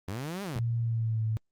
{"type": "linear two-way sweep", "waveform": "sawtooth", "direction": "up then down", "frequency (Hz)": [88, 207.7, 93.4], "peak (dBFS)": -29, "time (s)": [0.08, 0.59], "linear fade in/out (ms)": 0, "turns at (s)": 0.43}
{"type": "tone with pitch glide", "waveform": "sine", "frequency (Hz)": [116.54, 110.25], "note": ["A#2", "A2"], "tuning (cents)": [0, 4], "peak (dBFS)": -26, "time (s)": [0.56, 1.37], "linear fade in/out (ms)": 0, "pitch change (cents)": -96, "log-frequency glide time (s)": [0.79, 1.23]}
{"effects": ["Opus 32 kbps"]}